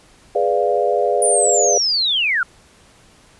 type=chord; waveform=sine; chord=G# diminished seventh; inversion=none; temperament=equal; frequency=415.3 / 493.9 / 587.3 / 698.5 Hz; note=G#4 / B4 / D5 / F5; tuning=0 / 0 / 0 / 0 cents; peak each=-20 dBFS; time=0.35-1.78 s; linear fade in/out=5 ms
type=linear sweep; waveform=sine; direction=down; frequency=9550 to 1352 Hz; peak=-15 dBFS; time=1.22-2.43 s; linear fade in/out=2 ms
effects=pink hiss -50 dBFS RMS until 3.39 s + resampled to 24000 Hz